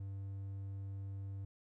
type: tone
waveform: triangle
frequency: 98 Hz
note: G2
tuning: in tune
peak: -39 dBFS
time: 0-1.45 s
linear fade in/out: 5 ms
effects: none